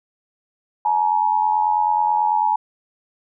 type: tone pair together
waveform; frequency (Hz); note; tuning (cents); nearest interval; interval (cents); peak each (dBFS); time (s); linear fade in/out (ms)
sine; 855 / 944.2; A5 / A#5; -50 / +22; major second; 172; -17 / -20; 0.85-2.56; 5
effects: none